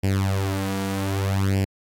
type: tone with flanger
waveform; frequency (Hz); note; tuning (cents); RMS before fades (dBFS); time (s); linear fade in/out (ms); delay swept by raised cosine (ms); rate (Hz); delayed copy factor
sawtooth; 97.2; G2; -14; -23; 0.03-1.65; 10; 0.39 to 4.29; 0.64; +0.85
effects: AAC 64 kbps